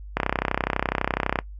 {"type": "click train", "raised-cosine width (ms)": 0.5, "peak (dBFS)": -6, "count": 40, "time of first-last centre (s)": [0.17, 1.389], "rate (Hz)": 32, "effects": ["noise-tail reverb RT60 0.1 s tail -20 dB re dry", "added 50 Hz sine -36 dBFS peak until 1.59 s"]}